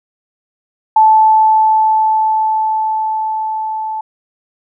sine tone with level ramp, 873 Hz, A5, 14 cents flat, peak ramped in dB -4 to -18 dBFS, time 0.96-4.01 s, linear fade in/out 5 ms, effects none

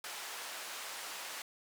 pink band-pass noise, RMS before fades -44 dBFS, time 0.04-1.42 s, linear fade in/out 2 ms, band 850 to 13000 Hz, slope 12 dB/octave, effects none

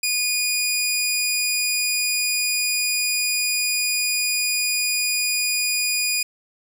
15% pulse tone, 2455 Hz, D#7, 24 cents flat, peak -13 dBFS, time 0.03-6.23 s, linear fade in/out 5 ms, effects none

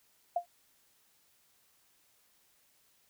sine tone with exponential decay, 698.5 Hz, F5, in tune, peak -24 dBFS, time 0.36-0.46 s, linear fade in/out 5 ms, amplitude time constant 20 ms, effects white hiss -69 dBFS RMS until 3.09 s

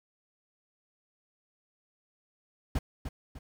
brown noise with echo, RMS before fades -28 dBFS, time 2.75-2.79 s, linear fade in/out 5 ms, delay 300 ms, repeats 2, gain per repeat -8 dB, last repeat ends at 3.39 s, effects none

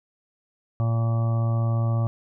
harmonic tone, 114.6 Hz, A#2, 29 cents flat, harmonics 1 / 2 / 3 / 5 / 6 / 7 / 8 / 9 / 10, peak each -20 / -35 / -40 / -36 / -40 / -43 / -48 / -50 / -39 dBFS, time 0.8-2.07 s, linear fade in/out 0 ms, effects none

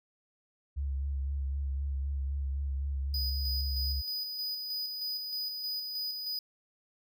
sine tone with vibrato, 69 Hz, C#2, 7 cents flat, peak -30 dBFS, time 0.76-4.02 s, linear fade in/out 20 ms, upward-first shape sine, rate 3.9 Hz, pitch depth 34 cents each way
square tone with tremolo, 4968 Hz, D#8, 3 cents flat, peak -33 dBFS, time 3.14-6.39 s, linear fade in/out 2 ms, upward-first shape square, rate 3.2 Hz, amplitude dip 35%
effects none

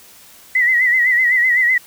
sine tone with vibrato, 1975.5 Hz, B6, in tune, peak -11 dBFS, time 0.55-1.78 s, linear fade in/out 5 ms, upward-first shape sine, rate 7.9 Hz, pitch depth 78 cents each way, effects white hiss -44 dBFS RMS until 1.86 s

